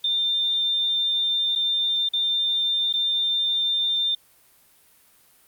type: tone with dropouts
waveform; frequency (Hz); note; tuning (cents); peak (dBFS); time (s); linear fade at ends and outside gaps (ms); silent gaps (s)
sine; 3597; A7; +37; -20; 0.04-4.15; 5; 1.553-1.558 / 2.089-2.134 / 2.928-2.937
effects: white hiss -57 dBFS RMS until 5.47 s + Opus 48 kbps